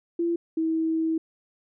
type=tone pair in turn; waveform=sine; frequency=339.6 / 322.6 Hz; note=F4 / E4; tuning=-48 / -37 cents; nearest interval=minor second; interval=89 cents; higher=first; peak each=-22 dBFS; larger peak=neither; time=0.19-0.36 / 0.57-1.18 s; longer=second; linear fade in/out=5 ms; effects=none